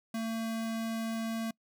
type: tone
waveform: square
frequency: 225.5 Hz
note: A3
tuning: 43 cents sharp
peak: -33 dBFS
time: 0.14-1.51 s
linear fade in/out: 5 ms
effects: noise-tail reverb RT60 0.1 s tail -25 dB re dry